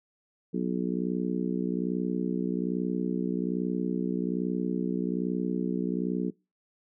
harmonic tone, 61.2 Hz, B1, 15 cents flat, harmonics 3 / 4 / 5 / 6 / 7, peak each -30 / -32 / -34 / -36 / -37 dBFS, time 0.53-6.31 s, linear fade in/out 20 ms, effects noise-tail reverb RT60 0.3 s tail -26 dB re dry

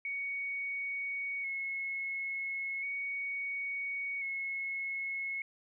sine tone with vibrato, 2208 Hz, C#7, 7 cents flat, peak -34 dBFS, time 0.05-5.42 s, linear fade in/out 2 ms, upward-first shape square, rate 0.36 Hz, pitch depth 21 cents each way, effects none

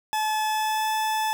40% pulse tone with pitch glide, 862 to 870 Hz, A5 to A5, -36 to -20 cents, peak -22 dBFS, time 0.13-1.33 s, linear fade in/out 0 ms, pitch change +16 cents, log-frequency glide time 0.46-0.93 s, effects none

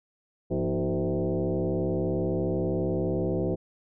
sine tone with frequency modulation, 101 Hz, G#2, 48 cents flat, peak -24 dBFS, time 0.5-3.56 s, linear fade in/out 20 ms, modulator 137 Hz, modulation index 3.4, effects none

